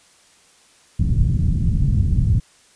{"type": "low-pass noise", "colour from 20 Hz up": "white", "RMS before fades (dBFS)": -17, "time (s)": [0.99, 2.4], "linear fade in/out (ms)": 5, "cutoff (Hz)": 150, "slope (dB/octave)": 24, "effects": ["white hiss -53 dBFS RMS until 2.75 s", "resampled to 22050 Hz"]}